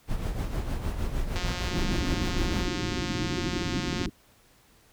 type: noise with tremolo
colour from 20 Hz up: brown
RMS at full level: -27 dBFS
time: 0.07-2.69 s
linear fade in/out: 50 ms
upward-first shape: sine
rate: 6.5 Hz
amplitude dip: 55%
type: click train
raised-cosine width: 0.2 ms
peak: -17 dBFS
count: 484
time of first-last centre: 1.36-4.058 s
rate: 179 Hz
type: low-pass noise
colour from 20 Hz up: white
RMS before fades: -31 dBFS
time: 1.71-4.1 s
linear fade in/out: 10 ms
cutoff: 380 Hz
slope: 96 dB/octave
effects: pink hiss -60 dBFS RMS until 4.92 s